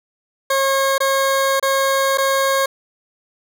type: tone with dropouts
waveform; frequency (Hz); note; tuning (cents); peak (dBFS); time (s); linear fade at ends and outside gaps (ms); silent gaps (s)
20% pulse; 542; C#5; -39; -10; 0.5-2.66; 5; 0.981-1.003 / 1.598-1.626 / 2.175-2.182
effects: none